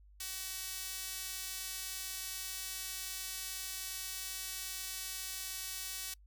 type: tone with high-pass filter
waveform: sawtooth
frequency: 377.4 Hz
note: F#4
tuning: 34 cents sharp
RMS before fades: -42 dBFS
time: 0.2-6.14 s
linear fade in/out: 5 ms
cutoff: 4400 Hz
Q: 0.52
effects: noise-tail reverb RT60 0.1 s tail -26 dB re dry + added 50 Hz sine -57 dBFS peak until 6.26 s